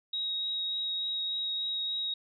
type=tone with vibrato; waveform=sine; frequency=3793 Hz; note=A#7; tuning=29 cents sharp; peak=-30 dBFS; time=0.13-2.14 s; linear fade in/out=5 ms; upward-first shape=triangle; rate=3.4 Hz; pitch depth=10 cents each way; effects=none